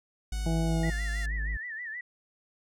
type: tone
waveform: triangle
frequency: 52.7 Hz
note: G#1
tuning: 26 cents sharp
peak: -27 dBFS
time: 0.32-1.57 s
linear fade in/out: 5 ms
type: tone with pitch glide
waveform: 5% pulse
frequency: 740 to 694.4 Hz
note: F#5 to F5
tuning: 0 to -10 cents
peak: -30 dBFS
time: 0.32-1.26 s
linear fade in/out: 5 ms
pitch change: -110 cents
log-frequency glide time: 0.65-1.02 s
type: harmonic tone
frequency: 164 Hz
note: E3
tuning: 9 cents flat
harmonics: 1 / 2 / 3 / 4 / 5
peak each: -27 / -34 / -41 / -38 / -41 dBFS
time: 0.46-0.9 s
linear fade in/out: 2 ms
type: tone with vibrato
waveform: sine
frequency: 1852 Hz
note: A#6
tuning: 12 cents flat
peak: -35 dBFS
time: 0.83-2.01 s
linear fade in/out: 5 ms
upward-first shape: sine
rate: 6.3 Hz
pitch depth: 120 cents each way
effects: none